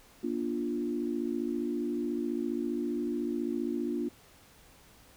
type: chord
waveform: sine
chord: Bb major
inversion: none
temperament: equal with one note detuned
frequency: 239.1 / 293.7 / 349.2 Hz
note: Bb3 / D4 / F4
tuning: +44 / 0 / 0 cents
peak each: -34 dBFS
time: 0.23-4.09 s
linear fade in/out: 10 ms
effects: pink hiss -58 dBFS RMS until 5.16 s